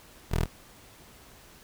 15% pulse tone, 40.89 Hz, E1, 13 cents flat, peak -18 dBFS, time 0.31-0.46 s, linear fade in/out 10 ms, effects pink hiss -53 dBFS RMS until 1.63 s

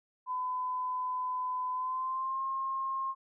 sine tone with pitch glide, 1009 to 1069 Hz, B5 to C6, +37 to +37 cents, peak -31 dBFS, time 0.26-3.15 s, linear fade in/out 50 ms, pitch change +100 cents, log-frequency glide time 1.72-2.42 s, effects none

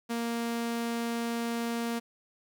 sawtooth tone, 233.3 Hz, A#3, 2 cents sharp, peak -26 dBFS, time 0.09-2 s, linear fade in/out 20 ms, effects 11-bit

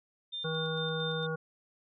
sine tone with tremolo, 3600 Hz, A7, 39 cents sharp, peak -35 dBFS, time 0.32-1.27 s, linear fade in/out 20 ms, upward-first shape square, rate 4.4 Hz, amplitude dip 35%
harmonic tone, 159.7 Hz, D#3, 45 cents sharp, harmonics 1 / 3 / 5 / 7 / 9, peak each -35 / -35 / -47 / -44 / -39 dBFS, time 0.44-1.36 s, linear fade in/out 10 ms
effects none

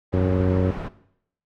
pink low-pass noise, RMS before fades -32 dBFS, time 0.12-0.89 s, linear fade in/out 20 ms, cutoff 1400 Hz, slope 12 dB/octave
harmonic tone, 92.5 Hz, F#2, in tune, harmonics 1 / 2 / 3 / 4 / 5 / 6, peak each -21 / -24 / -26 / -27 / -28 / -29 dBFS, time 0.13-0.71 s, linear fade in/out 5 ms
effects noise-tail reverb RT60 0.7 s tail -17 dB re dry

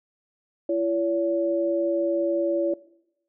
sine tone pair together, 337.7 / 568 Hz, E4 / C#5, +42 / +42 cents, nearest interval major sixth, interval 900 cents, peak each -24 dBFS, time 0.69-2.74 s, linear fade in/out 5 ms, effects noise-tail reverb RT60 0.8 s tail -19 dB re dry

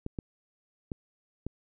clicks, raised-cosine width 3 ms, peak -21 dBFS, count 4, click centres 0.064 / 0.188 / 0.918 / 1.466 s, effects none

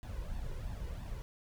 brown noise with flanger, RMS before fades -40 dBFS, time 0.03-1.22 s, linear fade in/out 0 ms, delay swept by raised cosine 1.1 to 2.1 ms, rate 3 Hz, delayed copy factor +0.65, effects none

